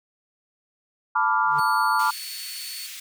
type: chord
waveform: sine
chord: B half-diminished seventh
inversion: third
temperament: equal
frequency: 880 / 987.8 / 1174.7 / 1396.9 Hz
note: A5 / B5 / D6 / F6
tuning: 0 / 0 / 0 / 0 cents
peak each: -24 dBFS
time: 1.15-2.11 s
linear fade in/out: 10 ms
type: tone with exponential growth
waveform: square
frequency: 146.5 Hz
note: D3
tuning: 4 cents flat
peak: -33 dBFS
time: 1.38-1.6 s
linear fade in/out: 5 ms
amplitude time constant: 46 ms
type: tone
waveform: sawtooth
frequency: 4435 Hz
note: C#8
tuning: in tune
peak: -32 dBFS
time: 1.58-2.87 s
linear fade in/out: 10 ms
type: high-pass noise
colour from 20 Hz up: pink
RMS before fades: -38 dBFS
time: 1.99-3 s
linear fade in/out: 5 ms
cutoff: 2100 Hz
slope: 24 dB/octave
effects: none